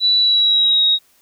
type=tone with pitch glide; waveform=sine; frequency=3951 to 3783 Hz; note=B7 to A#7; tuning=0 to +25 cents; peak=-11 dBFS; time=0-0.99 s; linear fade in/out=50 ms; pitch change=-75 cents; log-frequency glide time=0.19-0.85 s; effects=white hiss -56 dBFS RMS until 1.21 s